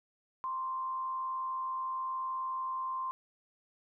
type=tone with frequency modulation; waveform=sine; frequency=1046.5 Hz; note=C6; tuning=in tune; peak=-33 dBFS; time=0.44-3.11 s; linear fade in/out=0 ms; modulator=88.9 Hz; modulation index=0.35; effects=none